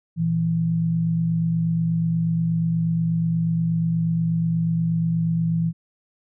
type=tone pair together; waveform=sine; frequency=117.1 / 165.42 Hz; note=A#2 / E3; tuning=+8 / +6 cents; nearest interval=tritone; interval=598 cents; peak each=-28 / -19 dBFS; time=0.16-5.73 s; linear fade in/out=50 ms; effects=none